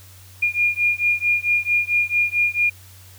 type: beating tone pair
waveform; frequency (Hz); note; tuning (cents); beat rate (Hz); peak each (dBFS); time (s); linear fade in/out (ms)
sine; 2419 / 2423.5; D#7 / D#7; -49 / -46; 4.5; -20; 0.42-2.7; 10
effects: added 93 Hz sine -44 dBFS peak until 3.18 s + white hiss -48 dBFS RMS until 3.18 s